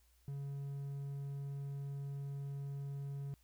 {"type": "tone", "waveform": "triangle", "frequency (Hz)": 139.9, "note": "C#3", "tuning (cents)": 16, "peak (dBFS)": -38, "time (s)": [0.28, 3.34], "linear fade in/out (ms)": 0, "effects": ["added 60 Hz sine -68 dBFS peak until 3.43 s", "white hiss -74 dBFS RMS until 3.43 s"]}